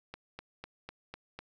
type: click train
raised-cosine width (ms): 0.3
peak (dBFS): -26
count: 6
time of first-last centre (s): 0.14-1.39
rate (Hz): 4
effects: none